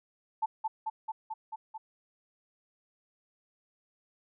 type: tone with echo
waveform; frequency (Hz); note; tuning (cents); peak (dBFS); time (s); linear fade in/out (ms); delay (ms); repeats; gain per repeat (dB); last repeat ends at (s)
sine; 880; A5; 0; -26; 0.42-0.46; 10; 220; 6; -2; 1.78
effects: none